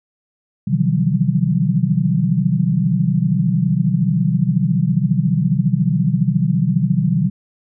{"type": "tone cluster", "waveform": "sine", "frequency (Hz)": [128.5, 150.8, 163.6, 178.2, 192.6], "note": ["C3", "D3", "E3", "F3", "G3"], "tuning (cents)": [-31, 46, -13, 35, -30], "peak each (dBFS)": -20, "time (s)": [0.67, 7.3], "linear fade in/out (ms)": 10, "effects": []}